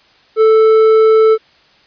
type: tone with hard clipping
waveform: sine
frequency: 440 Hz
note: A4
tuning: in tune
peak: -7 dBFS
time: 0.36-1.38 s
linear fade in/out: 50 ms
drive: 6 dB
effects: white hiss -49 dBFS RMS until 1.86 s + resampled to 11025 Hz